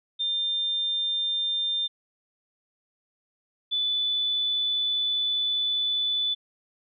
sine tone pair in turn, 3600 / 3485 Hz, A7 / A7, +39 / -17 cents, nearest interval minor second, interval 56 cents, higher first, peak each -24 / -23 dBFS, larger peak second, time 0.19-1.88 / 3.71-6.35 s, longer second, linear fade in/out 20 ms, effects none

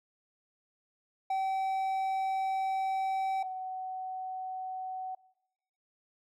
triangle / sine tone pair in turn, 768 / 750 Hz, G5 / F#5, -36 / +23 cents, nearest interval unison, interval 41 cents, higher first, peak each -26 / -35 dBFS, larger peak first, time 1.3-3.43 / 3.43-5.15 s, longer first, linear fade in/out 5 ms, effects noise-tail reverb RT60 0.8 s tail -21 dB re dry

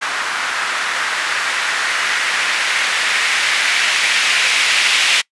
violet noise with low-pass filter sweep, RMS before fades -17 dBFS, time 0.01-5.22 s, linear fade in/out 20 ms, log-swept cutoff 1400 to 2500 Hz, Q 1.7, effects noise-tail reverb RT60 0.1 s tail -24 dB re dry + resampled to 24000 Hz

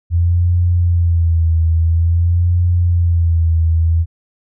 sine tone with vibrato, 84.7 Hz, E2, 48 cents sharp, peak -10 dBFS, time 0.1-4.06 s, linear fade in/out 50 ms, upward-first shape sine, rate 0.49 Hz, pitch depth 64 cents each way, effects none

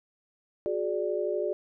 sine tone cluster, 365.8 / 418.2 / 588 Hz, F#4 / G#4 / D5, -20 / +12 / +2 cents, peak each -31 dBFS, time 0.66-1.53 s, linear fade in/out 0 ms, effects none

